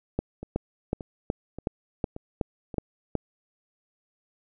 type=two click trains; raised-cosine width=2 ms; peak=-23 / -12 dBFS; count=5 / 9; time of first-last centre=0.43-2.742 / 0.19-3.153 s; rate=1.73 / 2.7 Hz; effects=none